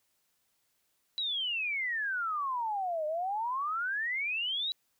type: exponential two-way sweep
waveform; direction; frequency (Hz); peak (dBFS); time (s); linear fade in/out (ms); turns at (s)
sine; down then up; 3964 to 600 to 3964; -30; 1.18-4.72; 0; 3.06
effects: white hiss -75 dBFS RMS until 4.99 s